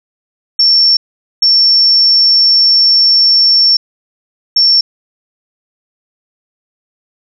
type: tone bursts at uneven times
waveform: sine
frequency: 5440 Hz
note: F8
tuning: 46 cents flat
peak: -5 dBFS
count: 3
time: 0.59-0.97 / 1.42-3.77 / 4.56-4.81 s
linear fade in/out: 5 ms
effects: none